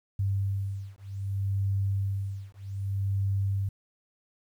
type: beating tone pair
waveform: sine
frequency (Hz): 98 / 98.64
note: G2 / G2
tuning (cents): 0 / +11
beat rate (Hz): 0.64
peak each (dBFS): -30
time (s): 0.19-3.69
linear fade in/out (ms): 5
effects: 10-bit